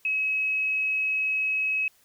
sine tone, 2561 Hz, D#7, 49 cents sharp, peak -23 dBFS, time 0.05-1.88 s, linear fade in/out 2 ms, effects white hiss -62 dBFS RMS until 2.04 s

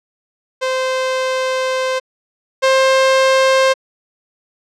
sawtooth tone pair in turn, 519 / 529 Hz, C5 / C5, -14 / +19 cents, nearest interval unison, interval 33 cents, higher second, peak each -12 / -6 dBFS, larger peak second, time 0.61-2 / 2.62-3.74 s, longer first, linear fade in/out 20 ms, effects low-pass 6000 Hz 12 dB/octave

